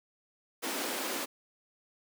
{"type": "high-pass noise", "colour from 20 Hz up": "pink", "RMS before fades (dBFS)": -35, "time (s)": [0.62, 1.26], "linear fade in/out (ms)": 20, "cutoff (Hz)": 230, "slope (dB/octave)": 48, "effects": []}